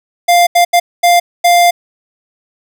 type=tone bursts at uneven times; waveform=square; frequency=698.5 Hz; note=F5; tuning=in tune; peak=-6 dBFS; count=5; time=0.28-0.47 / 0.55-0.65 / 0.73-0.8 / 1.03-1.2 / 1.44-1.71 s; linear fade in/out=10 ms; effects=none